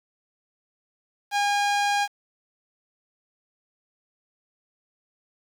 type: tone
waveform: sawtooth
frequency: 814 Hz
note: G#5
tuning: 35 cents flat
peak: -17 dBFS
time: 1.31-2.08 s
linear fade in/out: 50 ms
effects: low-pass 7000 Hz 12 dB/octave + 8-bit